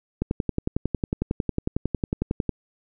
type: click train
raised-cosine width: 3 ms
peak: -10 dBFS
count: 26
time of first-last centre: 0.22-2.493 s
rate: 11 Hz
effects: none